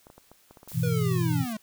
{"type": "clicks", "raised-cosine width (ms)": 1, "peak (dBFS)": -34, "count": 9, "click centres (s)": [0.069, 0.101, 0.18, 0.316, 0.51, 0.572, 0.631, 0.676, 0.718]}
{"type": "noise", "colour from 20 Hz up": "blue", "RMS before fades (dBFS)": -43, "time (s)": [0.68, 1.53], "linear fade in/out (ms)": 5}
{"type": "chord", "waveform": "sine", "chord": "E major", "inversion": "first", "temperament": "just", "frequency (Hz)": [103.01, 123.61, 164.81], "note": ["G#2", "B2", "E3"], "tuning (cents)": [-14, 2, 0], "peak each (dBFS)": [-32, -26, -26], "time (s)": [0.73, 1.46], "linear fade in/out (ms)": 50}
{"type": "linear sweep", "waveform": "square", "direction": "down", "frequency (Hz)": [493.3, 207.7], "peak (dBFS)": -31, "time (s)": [0.83, 1.57], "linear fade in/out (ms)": 5}
{"effects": ["white hiss -61 dBFS RMS until 1.62 s"]}